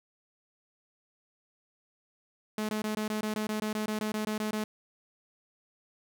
sawtooth tone bursts, 214.2 Hz, A3, 46 cents flat, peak -26 dBFS, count 16, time 2.58-4.64 s, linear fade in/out 2 ms, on 110 ms, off 20 ms, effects none

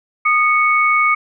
sine tone pair together, 1231 / 2217 Hz, D#6 / C#7, -19 / 0 cents, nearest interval minor seventh, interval 1019 cents, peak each -14 dBFS, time 0.25-1.15 s, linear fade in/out 10 ms, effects none

